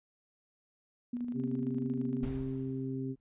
sine tone with tremolo, 242.8 Hz, B3, 29 cents flat, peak -32 dBFS, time 1.13-2.27 s, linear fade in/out 5 ms, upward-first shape square, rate 13 Hz, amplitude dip 40%
harmonic tone, 132.2 Hz, C3, 18 cents sharp, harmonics 1 / 2 / 3, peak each -38 / -36 / -42 dBFS, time 1.33-3.16 s, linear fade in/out 50 ms
brown noise with exponential decay, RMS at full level -39 dBFS, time 2.23-3.2 s, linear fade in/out 0 ms, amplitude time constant 210 ms
effects resampled to 8000 Hz

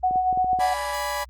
sine tone with tremolo, 740 Hz, F#5, in tune, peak -17 dBFS, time 0.03-0.74 s, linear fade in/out 10 ms, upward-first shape sine, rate 8.6 Hz, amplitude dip 45%
clicks, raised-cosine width 2 ms, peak -23 dBFS, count 7, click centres 0.11 / 0.158 / 0.328 / 0.375 / 0.445 / 0.531 / 0.589 s
30% pulse chord, G# diminished, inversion second, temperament equal with one note detuned, 582.6 / 830.6 / 987.8 Hz, D5 / G#5 / B5, -14 / 0 / 0 cents, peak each -28 / -28 / -26 dBFS, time 0.59-1.25 s, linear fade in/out 20 ms
effects added 61 Hz sine -43 dBFS peak until 1.29 s + Opus 32 kbps

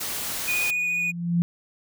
white noise, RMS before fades -30 dBFS, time 0-0.71 s, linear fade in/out 10 ms
triangle tone with vibrato, 2467 Hz, D#7, 15 cents flat, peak -21 dBFS, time 0.47-1.12 s, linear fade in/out 20 ms, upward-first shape sine, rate 14 Hz, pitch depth 10 cents each way
sine tone with exponential growth, 171.9 Hz, F3, 27 cents flat, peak -16 dBFS, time 0.68-1.42 s, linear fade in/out 0 ms, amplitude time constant 160 ms
effects none

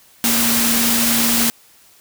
sine tone in noise, 233.1 Hz, A#3, in tune, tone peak -20 dBFS, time 0.24-1.5 s, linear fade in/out 0 ms, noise white, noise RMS -17 dBFS, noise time 0.24-1.5 s, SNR -6 dB, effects white hiss -50 dBFS RMS until 2 s

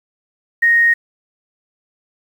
sine tone, 1864.7 Hz, A#6, in tune, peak -9 dBFS, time 0.62-0.94 s, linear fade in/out 10 ms, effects 7-bit

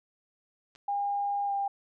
clicks, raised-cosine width 0.2 ms, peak -36 dBFS, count 2, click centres 0.752 / 0.759 s
sine tone with pitch glide, 808 to 797.8 Hz, G#5 to G5, -48 to +30 cents, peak -27 dBFS, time 0.88-1.68 s, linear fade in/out 5 ms, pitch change -22 cents, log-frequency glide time 1.46-1.52 s
effects none

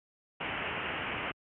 white low-pass noise, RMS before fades -36 dBFS, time 0.4-1.32 s, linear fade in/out 10 ms, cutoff 3000 Hz, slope 96 dB/octave, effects high-pass 60 Hz 12 dB/octave

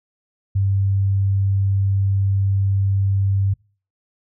sine tone, 98 Hz, G2, in tune, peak -15 dBFS, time 0.55-3.54 s, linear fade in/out 10 ms, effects noise-tail reverb RT60 0.4 s tail -26 dB re dry

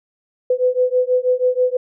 sine beating tone pair, 500 / 506.2 Hz, B4 / B4, +21 / +43 cents, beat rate 6.2 Hz, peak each -17 dBFS, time 0.5-1.77 s, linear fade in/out 5 ms, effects none

